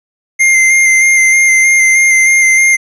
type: tone with vibrato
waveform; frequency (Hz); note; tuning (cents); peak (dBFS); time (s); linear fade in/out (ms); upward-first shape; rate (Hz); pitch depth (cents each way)
square; 2100; C7; +6; -6; 0.39-2.77; 20; square; 3.2; 14
effects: resampled to 24000 Hz